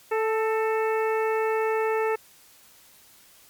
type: harmonic tone with a mistuned harmonic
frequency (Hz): 440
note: A4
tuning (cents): 0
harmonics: 1 / 2 / 3 / 4 / 5 / 6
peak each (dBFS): -23 / -29 / -33 / -35 / -37 / -39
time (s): 0.11-2.16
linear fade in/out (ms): 10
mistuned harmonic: 4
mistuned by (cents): +31
effects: white hiss -54 dBFS RMS until 3.49 s + MP3 96 kbps